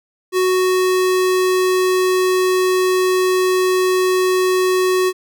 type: tone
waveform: square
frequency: 370 Hz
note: F#4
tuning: in tune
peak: -14 dBFS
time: 0.32-5.13 s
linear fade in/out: 50 ms
effects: none